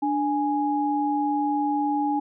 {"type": "tone pair together", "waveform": "sine", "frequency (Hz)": [293.7, 830.6], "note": ["D4", "G#5"], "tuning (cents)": [0, 0], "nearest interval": "octave + tritone", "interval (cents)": 1800, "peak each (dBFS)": -24, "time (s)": [0.02, 2.2], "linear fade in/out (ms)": 10, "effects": []}